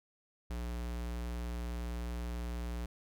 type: tone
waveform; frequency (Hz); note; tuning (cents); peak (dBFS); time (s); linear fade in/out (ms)
square; 59.4; A#1; +33; -37; 0.5-2.86; 5
effects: none